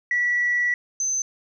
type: tone pair in turn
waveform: sine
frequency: 1947 / 6166 Hz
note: B6 / G8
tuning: -25 / -29 cents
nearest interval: octave + minor sixth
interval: 1996 cents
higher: second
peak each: -18 / -21 dBFS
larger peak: first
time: 0.11-0.74 / 1-1.22 s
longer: first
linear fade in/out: 2 ms
effects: tanh soft clip ceiling -14 dBFS